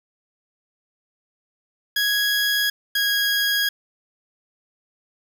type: tone pair in turn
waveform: 20% pulse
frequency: 1661.2 / 1647.8 Hz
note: G#6 / G#6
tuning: 0 / -14 cents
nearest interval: unison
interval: 14 cents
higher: first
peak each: -14 dBFS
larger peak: neither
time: 1.96-2.7 / 2.95-3.69 s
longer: neither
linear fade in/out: 5 ms
effects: 9-bit